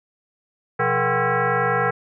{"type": "tone with frequency modulation", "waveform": "sine", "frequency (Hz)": 428, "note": "A4", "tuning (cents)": -48, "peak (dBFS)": -17, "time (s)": [0.79, 1.91], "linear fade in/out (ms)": 10, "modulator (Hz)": 302, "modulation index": 4.6, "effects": []}